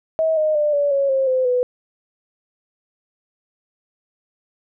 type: tone with pitch steps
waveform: sine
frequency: 641 / 618.1 / 596 / 574.7 / 554.2 / 534.4 / 515.3 / 496.9 Hz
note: E5 / D#5 / D5 / D5 / C#5 / C5 / C5 / B4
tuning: -49 / -12 / +25 / -38 / -1 / +36 / -27 / +11 cents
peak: -15 dBFS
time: 0.19-1.63 s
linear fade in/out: 0 ms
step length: 180 ms
effects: none